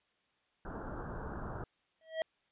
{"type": "low-pass noise", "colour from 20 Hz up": "pink", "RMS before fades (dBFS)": -42, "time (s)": [0.65, 1.64], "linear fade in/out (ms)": 2, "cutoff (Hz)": 1600, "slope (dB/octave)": 96}
{"type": "tone with exponential growth", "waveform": "square", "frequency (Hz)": 643, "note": "E5", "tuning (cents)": -43, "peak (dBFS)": -29, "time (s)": [2.01, 2.22], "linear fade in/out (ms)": 1, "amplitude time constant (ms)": 45}
{"effects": ["white hiss -75 dBFS RMS until 2.51 s", "resampled to 8000 Hz"]}